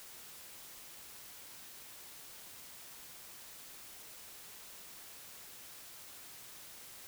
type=silence; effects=white hiss -52 dBFS RMS until 7.07 s